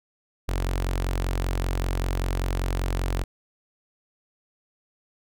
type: tone with notch filter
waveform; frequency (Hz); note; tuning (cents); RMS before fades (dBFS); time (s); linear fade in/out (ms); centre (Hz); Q
sawtooth; 45.15; F#1; -42; -26; 0.48-3.24; 10; 180; 1.7
effects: none